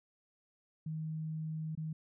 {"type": "tone with dropouts", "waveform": "sine", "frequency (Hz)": 157.5, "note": "D#3", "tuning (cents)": 21, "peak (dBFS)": -36, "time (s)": [0.86, 1.93], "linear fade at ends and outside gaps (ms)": 5, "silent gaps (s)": [1.752, 1.774], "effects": []}